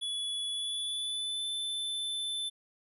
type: tone with pitch glide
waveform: square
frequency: 3408 to 3524 Hz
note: G#7 to A7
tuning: +44 to +2 cents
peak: -33 dBFS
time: 0.01-2.5 s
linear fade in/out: 20 ms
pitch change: +58 cents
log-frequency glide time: 0.49-1.46 s
effects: resampled to 32000 Hz